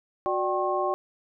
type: tone cluster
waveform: sine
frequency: 366.4 / 592 / 774 / 1080 Hz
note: F#4 / D5 / G5 / C#6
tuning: -17 / +14 / -22 / -45 cents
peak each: -29 dBFS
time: 0.26-0.94 s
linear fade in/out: 0 ms
effects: none